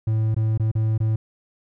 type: tone with dropouts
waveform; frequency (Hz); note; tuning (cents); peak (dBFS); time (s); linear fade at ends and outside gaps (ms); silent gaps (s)
triangle; 110; A2; 0; -16; 0.07-1.16; 5; 0.346-0.364 / 0.577-0.597 / 0.715-0.752 / 0.979-1.002
effects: none